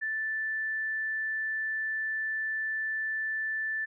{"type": "tone", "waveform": "sine", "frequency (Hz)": 1760, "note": "A6", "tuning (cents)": 0, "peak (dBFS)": -29, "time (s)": [0.01, 3.86], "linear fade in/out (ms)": 20, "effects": []}